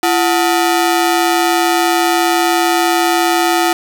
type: ring-modulated tone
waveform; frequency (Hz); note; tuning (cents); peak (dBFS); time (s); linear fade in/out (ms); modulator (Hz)
sawtooth; 537; C5; +45; -4; 0.03-3.73; 2; 197
effects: 7-bit